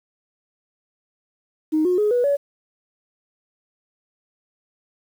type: tone with pitch steps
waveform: sine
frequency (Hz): 311.1 / 361.5 / 420.1 / 488.2 / 567.3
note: D#4 / F#4 / G#4 / B4 / C#5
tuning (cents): 0 / -40 / +20 / -20 / +40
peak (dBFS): -15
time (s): 1.72-2.37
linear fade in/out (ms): 20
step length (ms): 130
effects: tanh soft clip ceiling -11 dBFS + 8-bit